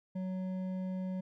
triangle tone with hard clipping, 186.1 Hz, F#3, 10 cents sharp, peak -36 dBFS, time 0.15-1.21 s, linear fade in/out 10 ms, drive 11 dB, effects none

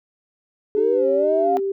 sine linear sweep, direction up, 415.3 to 722 Hz, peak -17 dBFS, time 0.75-1.57 s, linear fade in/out 0 ms
triangle tone with vibrato, 291.4 Hz, D4, 13 cents flat, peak -26 dBFS, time 0.76-1.6 s, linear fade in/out 10 ms, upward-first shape sine, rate 2.1 Hz, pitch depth 140 cents each way
sine tone, 392 Hz, G4, in tune, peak -20 dBFS, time 0.77-1.72 s, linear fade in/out 5 ms
effects none

